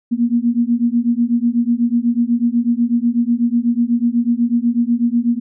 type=beating tone pair; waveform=sine; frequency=233.1 / 241.2 Hz; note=A#3 / B3; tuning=0 / -41 cents; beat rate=8.1 Hz; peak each=-16 dBFS; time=0.11-5.4 s; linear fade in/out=20 ms; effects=none